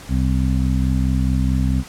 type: harmonic tone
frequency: 64.6 Hz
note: C2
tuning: 21 cents flat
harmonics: 1 / 2 / 3 / 4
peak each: -18 / -21 / -23 / -24 dBFS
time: 0.08-1.84 s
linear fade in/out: 50 ms
effects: pink hiss -39 dBFS RMS until 1.88 s + low-pass 11000 Hz 12 dB/octave